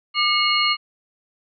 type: tone cluster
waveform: sine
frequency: 1202 / 2182 / 2865 / 4260 Hz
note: D6 / C#7 / F7 / C8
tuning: +40 / -28 / +44 / +30 cents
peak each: -22 dBFS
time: 0.14-0.77 s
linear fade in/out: 50 ms
effects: none